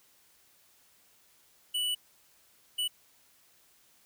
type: tone bursts at uneven times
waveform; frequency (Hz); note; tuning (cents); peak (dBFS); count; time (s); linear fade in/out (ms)
square; 2960; F#7; 0; -29; 2; 1.74-1.95 / 2.78-2.88; 10
effects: white hiss -64 dBFS RMS until 4.05 s